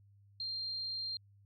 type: tone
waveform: sine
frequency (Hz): 4186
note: C8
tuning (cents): 0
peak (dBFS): -36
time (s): 0.4-1.17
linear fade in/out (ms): 2
effects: added 100 Hz sine -60 dBFS peak until 1.45 s + MP3 96 kbps